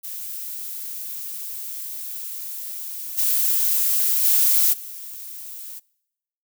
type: noise with level steps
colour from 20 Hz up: violet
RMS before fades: -32 / -20 / -17 / -36 dBFS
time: 0.03-5.8 s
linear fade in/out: 20 ms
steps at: 3.17 / 4.23 / 4.72 s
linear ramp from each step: 20 ms
effects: noise-tail reverb RT60 0.9 s tail -25 dB re dry